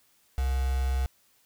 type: tone with quantisation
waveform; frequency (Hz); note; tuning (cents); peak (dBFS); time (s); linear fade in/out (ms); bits
sine; 65.41; C2; 0; -24; 0.38-1.06; 0; 6
effects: white hiss -65 dBFS RMS until 1.45 s